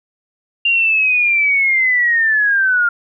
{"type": "linear sweep", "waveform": "sine", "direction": "down", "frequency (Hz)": [2794, 1396.9], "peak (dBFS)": -11, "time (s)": [0.65, 2.89], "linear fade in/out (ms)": 5, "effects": []}